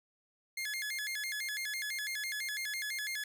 sawtooth tone with vibrato, 1900 Hz, A#6, 33 cents sharp, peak -32 dBFS, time 0.57-3.24 s, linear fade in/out 5 ms, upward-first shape square, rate 6 Hz, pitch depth 190 cents each way, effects none

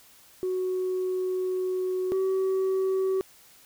sine tone pair in turn, 370 / 380.4 Hz, F#4 / F#4, 0 / +48 cents, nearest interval unison, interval 48 cents, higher second, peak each -24 / -20 dBFS, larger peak second, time 0.43-2.12 / 2.12-3.21 s, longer first, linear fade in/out 0 ms, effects tanh soft clip ceiling -22 dBFS + white hiss -55 dBFS RMS until 3.65 s

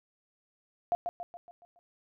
sine tone with echo, 698.5 Hz, F5, in tune, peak -24 dBFS, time 0.92-0.95 s, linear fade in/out 0 ms, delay 140 ms, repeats 6, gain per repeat -6 dB, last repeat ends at 1.79 s, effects none

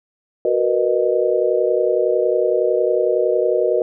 sine chord, B major seventh, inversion second, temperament just, 370.4 / 463 / 493.9 / 617.4 Hz, F#4 / A#4 / B4 / D#5, +2 / -12 / 0 / -14 cents, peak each -20 dBFS, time 0.45-3.82 s, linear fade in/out 2 ms, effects none

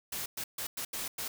white noise bursts at uneven times, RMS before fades -37 dBFS, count 6, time 0.12-0.26 / 0.37-0.44 / 0.58-0.67 / 0.77-0.85 / 0.93-1.08 / 1.18-1.28 s, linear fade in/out 5 ms, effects none

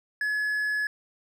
triangle tone, 1700 Hz, G#6, 40 cents sharp, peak -23 dBFS, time 0.21-0.87 s, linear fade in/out 2 ms, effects none

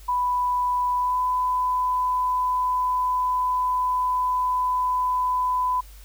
sine tone with pitch glide, 990 to 1002.7 Hz, B5 to B5, +4 to +26 cents, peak -20 dBFS, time 0.08-5.81 s, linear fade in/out 10 ms, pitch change +22 cents, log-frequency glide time 0.98-1.18 s, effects added 50 Hz sine -42 dBFS peak until 6.04 s + white hiss -52 dBFS RMS until 6.04 s

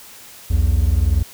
triangle tone pair together, 61.74 / 82.41 Hz, B1 / E2, 0 / 0 cents, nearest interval perfect fourth, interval 500 cents, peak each -14 dBFS, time 0.5-1.23 s, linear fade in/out 10 ms, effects white hiss -41 dBFS RMS until 1.33 s

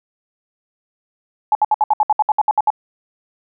sine tone bursts, 852 Hz, G#5, 44 cents sharp, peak -10 dBFS, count 13, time 1.52-2.703 s, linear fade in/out 2 ms, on 31 ms, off 65 ms, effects none

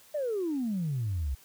sine exponential sweep, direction down, 622.3 to 62.6 Hz, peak -27 dBFS, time 0.14-1.35 s, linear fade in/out 10 ms, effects tanh soft clip ceiling -24 dBFS + white hiss -57 dBFS RMS until 1.44 s

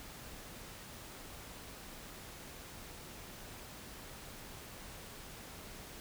silence, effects pink hiss -50 dBFS RMS until 6 s

